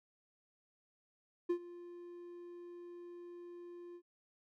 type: tone with ADSR envelope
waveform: triangle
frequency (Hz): 349.2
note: F4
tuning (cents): 0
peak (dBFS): -27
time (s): 1.49-4.02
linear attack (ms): 12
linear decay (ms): 80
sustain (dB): -19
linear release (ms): 67
effects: none